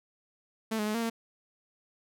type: tone with pitch steps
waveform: sawtooth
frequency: 221.7 / 210.8 / 213.1 / 231.2 / 228.3 Hz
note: A3 / G#3 / G#3 / A#3 / A#3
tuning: +13 / +26 / +45 / -14 / -36 cents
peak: -25 dBFS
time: 0.71-1.1 s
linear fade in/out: 10 ms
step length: 78 ms
effects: none